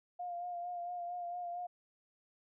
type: tone with vibrato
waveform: sine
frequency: 704 Hz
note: F5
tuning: 14 cents sharp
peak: -38 dBFS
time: 0.19-1.67 s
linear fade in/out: 10 ms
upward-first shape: sine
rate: 4.4 Hz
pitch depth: 28 cents each way
effects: none